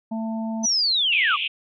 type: harmonic tone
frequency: 223 Hz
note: A3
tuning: 23 cents sharp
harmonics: 1 / 3 / 4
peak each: -25 / -35 / -37 dBFS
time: 0.11-0.66 s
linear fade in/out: 10 ms
type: linear sweep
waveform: sine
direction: down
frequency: 6100 to 1046.5 Hz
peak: -18 dBFS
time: 0.63-1.37 s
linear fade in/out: 20 ms
type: band-pass noise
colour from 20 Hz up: pink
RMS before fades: -26 dBFS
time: 1.12-1.48 s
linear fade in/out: 5 ms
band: 2400 to 3300 Hz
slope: 96 dB/octave
effects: none